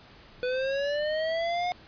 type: linear sweep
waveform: square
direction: up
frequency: 493.9 to 723 Hz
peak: -27 dBFS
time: 0.43-1.72 s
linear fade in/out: 0 ms
effects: pink hiss -52 dBFS RMS until 1.87 s + resampled to 11025 Hz